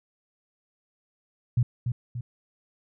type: tone with echo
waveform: sine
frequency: 120.8 Hz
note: B2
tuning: 38 cents flat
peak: -18 dBFS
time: 1.57-1.63 s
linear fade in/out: 5 ms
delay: 290 ms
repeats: 2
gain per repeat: -6 dB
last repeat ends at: 2.21 s
effects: none